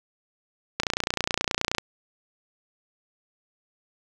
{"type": "click train", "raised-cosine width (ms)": 0.2, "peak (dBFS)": -6, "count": 30, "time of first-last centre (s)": [0.8, 1.783], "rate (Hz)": 29.5, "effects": []}